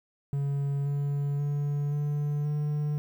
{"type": "tone with pitch steps", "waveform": "triangle", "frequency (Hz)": [140.6, 142.56, 144.55, 146.57, 148.62], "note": ["C#3", "C#3", "D3", "D3", "D3"], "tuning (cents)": [25, 49, -27, -3, 21], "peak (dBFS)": -24, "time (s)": [0.33, 2.98], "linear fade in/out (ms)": 0, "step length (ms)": 530, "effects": ["10-bit"]}